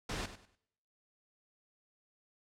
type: noise with echo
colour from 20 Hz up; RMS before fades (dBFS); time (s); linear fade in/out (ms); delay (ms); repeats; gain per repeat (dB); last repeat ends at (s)
pink; -38; 0.09-0.26; 5; 98; 3; -12; 0.554
effects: noise-tail reverb RT60 0.8 s tail -23 dB re dry + low-pass 7000 Hz 12 dB/octave